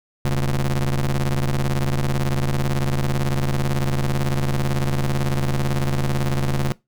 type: ring-modulated tone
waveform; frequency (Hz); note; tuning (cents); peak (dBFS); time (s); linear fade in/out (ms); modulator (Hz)
40% pulse; 72.1; D2; -31; -14; 0.25-6.72; 0; 63.1
effects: noise-tail reverb RT60 0.2 s tail -21 dB re dry